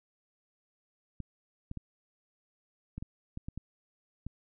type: clicks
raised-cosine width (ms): 5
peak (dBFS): -26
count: 9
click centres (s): 1.203 / 1.714 / 1.773 / 2.98 / 3.025 / 3.374 / 3.485 / 3.576 / 4.266
effects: none